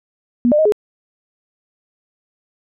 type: tone with pitch steps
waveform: sine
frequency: 240.7 / 598 / 627 / 419.2 Hz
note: B3 / D5 / D#5 / G#4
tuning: -44 / +31 / +13 / +16 cents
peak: -10 dBFS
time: 0.45-0.722 s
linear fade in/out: 0 ms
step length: 68 ms
effects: none